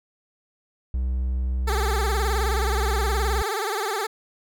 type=tone with pitch glide; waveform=triangle; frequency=63.4 to 62.85 Hz; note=B1 to B1; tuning=+46 to +31 cents; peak=-20 dBFS; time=0.94-3.42 s; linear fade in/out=0 ms; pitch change=-15 cents; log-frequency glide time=1.51-2.35 s
type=tone with vibrato; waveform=15% pulse; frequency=415.3 Hz; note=G#4; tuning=in tune; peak=-18 dBFS; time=1.67-4.07 s; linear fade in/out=10 ms; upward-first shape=sine; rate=19 Hz; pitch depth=140 cents each way
effects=none